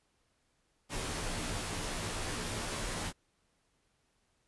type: noise with comb filter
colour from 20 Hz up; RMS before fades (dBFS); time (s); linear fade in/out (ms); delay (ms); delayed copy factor
pink; -37; 0.89-3.13; 50; 15; -0.75
effects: pink hiss -75 dBFS RMS until 4.47 s + resampled to 24000 Hz